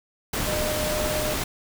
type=tone in noise; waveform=sine; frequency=609 Hz; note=D#5; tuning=37 cents flat; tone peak=-27 dBFS; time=0.47-1.34 s; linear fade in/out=5 ms; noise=pink; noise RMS=-27 dBFS; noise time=0.33-1.44 s; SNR=-3 dB; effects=none